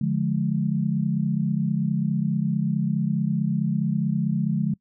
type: chord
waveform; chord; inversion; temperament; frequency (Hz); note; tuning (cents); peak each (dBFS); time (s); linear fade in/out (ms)
sine; D diminished; none; just; 146.83 / 176.2 / 211.4; D3 / F3 / Ab3; 0 / +16 / +31; -25; 0.01-4.74; 5
effects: noise-tail reverb RT60 0.1 s tail -25 dB re dry